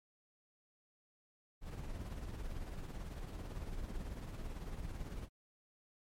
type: noise with tremolo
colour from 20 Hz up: brown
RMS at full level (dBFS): -41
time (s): 1.61-5.29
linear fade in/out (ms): 50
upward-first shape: triangle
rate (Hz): 18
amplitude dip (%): 55
effects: MP3 64 kbps